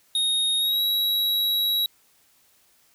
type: tone with pitch glide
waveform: square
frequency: 3729 to 3872 Hz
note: A#7 to B7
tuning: 0 to -35 cents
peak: -21 dBFS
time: 0.15-1.86 s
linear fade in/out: 2 ms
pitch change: +65 cents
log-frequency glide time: 0.58-0.81 s
effects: white hiss -61 dBFS RMS until 2.94 s